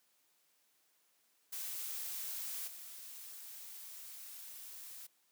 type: noise with level steps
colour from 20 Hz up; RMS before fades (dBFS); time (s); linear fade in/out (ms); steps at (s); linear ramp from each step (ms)
blue; -42 / -50; 1.52-5.07; 10; 2.67; 10
effects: white hiss -74 dBFS RMS until 5.31 s + high-pass 200 Hz 12 dB/octave